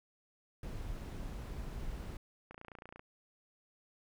brown noise, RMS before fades -42 dBFS, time 0.63-2.17 s, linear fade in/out 2 ms
click train, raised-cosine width 0.5 ms, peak -34 dBFS, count 15, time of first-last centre 2.51-2.994 s, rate 28.9 Hz
effects none

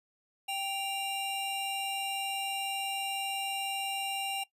square tone pair together, 784 / 2794 Hz, G5 / F7, 0 / 0 cents, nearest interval octave + minor seventh, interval 2200 cents, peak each -36 / -35 dBFS, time 0.48-4.44 s, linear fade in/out 10 ms, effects noise-tail reverb RT60 0.1 s tail -18 dB re dry + resampled to 32000 Hz

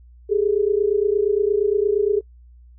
sine tone pair together, 399.1 / 427.7 Hz, G4 / A4, +31 / -49 cents, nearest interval minor second, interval 120 cents, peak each -19 dBFS, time 0.29-2.21 s, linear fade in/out 20 ms, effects noise-tail reverb RT60 0.1 s tail -26 dB re dry + added 60 Hz sine -44 dBFS peak until 2.78 s

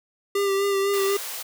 square tone with vibrato, 396.2 Hz, G4, 18 cents sharp, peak -21 dBFS, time 0.35-1.17 s, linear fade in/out 5 ms, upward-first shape sine, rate 4 Hz, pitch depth 26 cents each way
white high-pass noise, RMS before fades -33 dBFS, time 0.93-1.43 s, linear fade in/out 10 ms, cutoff 450 Hz, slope 24 dB/octave
effects none

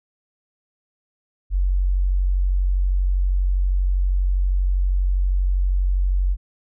sine tone, 46.25 Hz, F#1, in tune, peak -16 dBFS, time 1.5-6.37 s, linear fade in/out 50 ms, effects none

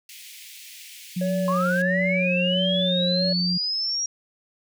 pink high-pass noise, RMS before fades -43 dBFS, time 0.09-1.82 s, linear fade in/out 2 ms, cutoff 2100 Hz, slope 48 dB/octave
sine tone with pitch glide, 180 to 178.14 Hz, F#3 to F3, -47 to +35 cents, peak -23 dBFS, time 1.16-3.58 s, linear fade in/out 10 ms, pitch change -18 cents, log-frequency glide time 2.67-3.42 s
triangle tone with vibrato, 554.4 Hz, C#5, in tune, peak -23 dBFS, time 1.21-3.33 s, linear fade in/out 5 ms, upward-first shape sine, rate 1.5 Hz, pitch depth 61 cents each way
sine linear sweep, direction up, 1046.5 to 5720 Hz, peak -23 dBFS, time 1.48-4.06 s, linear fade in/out 2 ms
effects none

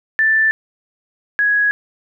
sine tone pair in turn, 1766 / 1666.9 Hz, A6 / G#6, +6 / +6 cents, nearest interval minor second, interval 100 cents, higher first, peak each -11 / -12 dBFS, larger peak first, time 0.19-0.51 / 1.39-1.71 s, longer neither, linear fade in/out 0 ms, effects none

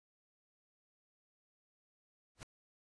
pink noise with exponential growth, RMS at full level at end -44 dBFS, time 2.35-2.43 s, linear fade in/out 0 ms, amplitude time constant 16 ms, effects resampled to 22050 Hz

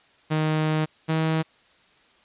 sawtooth tone pair in turn, 155.56 / 159.56 Hz, D#3 / D#3, 0 / +44 cents, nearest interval unison, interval 44 cents, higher second, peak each -17 dBFS, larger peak neither, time 0.3-0.86 / 1.08-1.43 s, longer first, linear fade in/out 20 ms, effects white hiss -58 dBFS RMS until 2.24 s + resampled to 8000 Hz

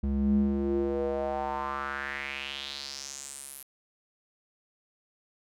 square tone with band-pass filter sweep, 69.1 Hz, C#2, 5 cents flat, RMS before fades -31 dBFS, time 0.03-3.63 s, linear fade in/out 5 ms, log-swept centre 140 to 12000 Hz, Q 4, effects none

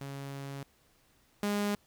sawtooth tone pair in turn, 138.59 / 205.1 Hz, C#3 / G#3, 0 / -21 cents, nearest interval perfect fifth, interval 679 cents, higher second, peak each -35 / -25 dBFS, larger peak second, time 0.01-0.63 / 1.43-1.75 s, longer first, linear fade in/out 2 ms, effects pink hiss -67 dBFS RMS until 1.86 s

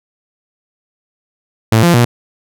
sawtooth tone with pitch steps, 111.4 / 172.3 / 120 Hz, A2 / F3 / B2, +22 / -23 / -49 cents, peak -3 dBFS, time 1.72-2.05 s, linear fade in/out 5 ms, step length 110 ms, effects none

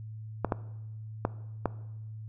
clicks, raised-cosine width 1 ms, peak -12 dBFS, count 4, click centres 0.447 / 0.522 / 1.251 / 1.657 s, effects noise-tail reverb RT60 1.0 s tail -18 dB re dry + added 109 Hz sine -39 dBFS peak until 2.28 s

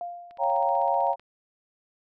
sine tone with exponential decay, 698.5 Hz, F5, in tune, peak -29 dBFS, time 0.01-0.75 s, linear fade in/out 1 ms, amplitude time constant 160 ms
click train, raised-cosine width 0.3 ms, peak -36 dBFS, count 15, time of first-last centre 0.31-1.196 s, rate 15.8 Hz
sine chord, G half-diminished seventh, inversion second, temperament equal, 554.4 / 698.5 / 784 / 932.3 Hz, Db5 / F5 / G5 / Bb5, 0 / 0 / 0 / 0 cents, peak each -28 / -26 / -27 / -26 dBFS, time 0.38-1.16 s, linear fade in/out 50 ms
effects none

